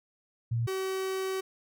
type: tone pair in turn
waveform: sine / 45% pulse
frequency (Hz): 116.54 / 380.6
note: A#2 / F#4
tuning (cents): 0 / +49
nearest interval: octave + minor sixth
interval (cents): 2049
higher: second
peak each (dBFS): -26 / -30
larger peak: first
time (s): 0.51-0.67 / 0.67-1.41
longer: second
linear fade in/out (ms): 10
effects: none